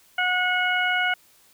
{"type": "harmonic tone", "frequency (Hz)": 729, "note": "F#5", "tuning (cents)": -26, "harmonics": [1, 2, 3, 4], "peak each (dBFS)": [-27, -23, -26, -29], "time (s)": [0.18, 1.14], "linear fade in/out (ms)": 5, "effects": ["white hiss -57 dBFS RMS until 1.53 s"]}